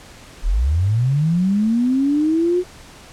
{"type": "linear sweep", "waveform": "sine", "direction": "up", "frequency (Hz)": [31.42, 367], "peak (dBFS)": -14, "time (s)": [0.42, 2.64], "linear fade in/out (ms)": 50, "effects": ["pink hiss -42 dBFS RMS until 3.12 s", "low-pass 9000 Hz 12 dB/octave"]}